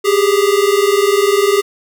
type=tone pair together; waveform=square; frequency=393.2 / 413.2 Hz; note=G4 / G#4; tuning=+5 / -9 cents; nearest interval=minor second; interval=86 cents; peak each=-14 dBFS; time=0.04-1.62 s; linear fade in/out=20 ms; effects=none